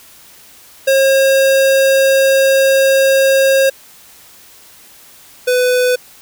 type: tone pair in turn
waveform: square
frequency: 539 / 499.2 Hz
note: C#5 / B4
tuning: -49 / +19 cents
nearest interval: minor second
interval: 132 cents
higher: first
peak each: -9 / -11 dBFS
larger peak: first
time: 0.87-3.7 / 5.47-5.96 s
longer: first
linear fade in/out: 10 ms
effects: white hiss -42 dBFS RMS until 6.21 s